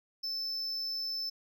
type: tone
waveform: triangle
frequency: 5274 Hz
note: E8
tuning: in tune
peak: -32 dBFS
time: 0.23-1.3 s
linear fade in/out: 10 ms
effects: none

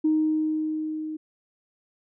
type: tone with level ramp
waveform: sine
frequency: 311.1 Hz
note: D#4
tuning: in tune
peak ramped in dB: -17 to -30 dBFS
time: 0.04-1.17 s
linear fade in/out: 10 ms
effects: tanh soft clip ceiling -13 dBFS

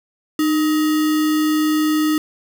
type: tone with sample-and-hold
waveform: sine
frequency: 307.2 Hz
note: D#4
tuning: 22 cents flat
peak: -14 dBFS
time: 0.39-2.18 s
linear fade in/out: 2 ms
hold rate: 1575 Hz
effects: none

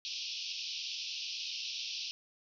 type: band-pass noise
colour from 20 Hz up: white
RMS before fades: -40 dBFS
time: 0.05-2.11 s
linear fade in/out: 0 ms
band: 2500 to 5700 Hz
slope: 96 dB/octave
effects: none

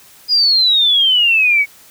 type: exponential sweep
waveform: sine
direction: down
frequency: 4974 to 2214 Hz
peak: -9 dBFS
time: 0.28-1.66 s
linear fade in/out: 50 ms
effects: white hiss -44 dBFS RMS until 1.9 s

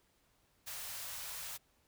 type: band-stop noise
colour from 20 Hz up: white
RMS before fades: -44 dBFS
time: 0.66-1.58 s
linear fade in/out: 20 ms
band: 140 to 560 Hz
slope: 24 dB/octave
effects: pink hiss -73 dBFS RMS until 1.87 s

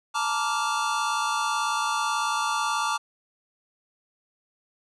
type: chord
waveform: square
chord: Bb major seventh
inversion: third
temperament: just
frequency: 874.1 / 932.3 / 1165.4 / 1398.5 Hz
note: A5 / Bb5 / D6 / F6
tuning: -12 / 0 / -14 / +2 cents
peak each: -31 / -32 / -28 / -32 dBFS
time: 0.14-2.98 s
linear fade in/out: 20 ms
effects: resampled to 22050 Hz + 10-bit

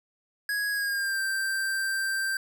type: tone with pitch glide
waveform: square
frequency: 1661.2 to 1569.8 Hz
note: G#6 to G6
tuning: 0 to +2 cents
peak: -27 dBFS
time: 0.49-2.37 s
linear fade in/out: 2 ms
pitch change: -98 cents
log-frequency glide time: 0.71-1.19 s
effects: none

